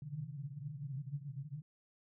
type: band-pass noise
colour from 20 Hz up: white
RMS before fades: -44 dBFS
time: 0.02-1.62 s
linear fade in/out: 2 ms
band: 130 to 150 Hz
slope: 96 dB/octave
effects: none